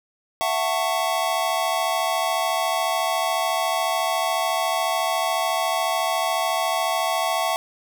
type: chord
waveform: square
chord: F# minor seventh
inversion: third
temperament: just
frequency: 666 / 740 / 888 / 1110 Hz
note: E5 / F#5 / A5 / C#6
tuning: +18 / 0 / +16 / +2 cents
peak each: -26 / -27 / -29 / -28 dBFS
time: 0.41-7.56 s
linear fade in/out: 0 ms
effects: none